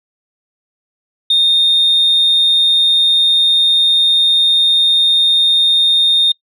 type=tone; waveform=sine; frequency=3665 Hz; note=A#7; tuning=30 cents flat; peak=-7 dBFS; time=1.3-6.32 s; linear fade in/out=5 ms; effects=noise-tail reverb RT60 0.1 s tail -22 dB re dry + tanh soft clip ceiling -5 dBFS